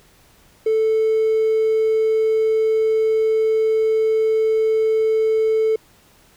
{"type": "tone with hard clipping", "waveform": "triangle", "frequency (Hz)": 440, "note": "A4", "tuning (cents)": 0, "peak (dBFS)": -15, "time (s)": [0.66, 5.76], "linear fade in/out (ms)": 5, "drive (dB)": 4, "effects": ["pink hiss -53 dBFS RMS until 6.36 s"]}